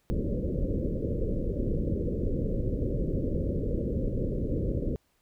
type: low-pass noise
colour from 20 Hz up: pink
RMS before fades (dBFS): -29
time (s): 0.1-4.96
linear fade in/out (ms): 0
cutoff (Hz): 560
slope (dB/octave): 96
effects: pink hiss -71 dBFS RMS until 5.21 s